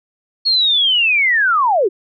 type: linear sweep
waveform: sine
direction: down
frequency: 4355 to 336.7 Hz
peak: -11 dBFS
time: 0.45-1.89 s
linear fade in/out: 20 ms
effects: none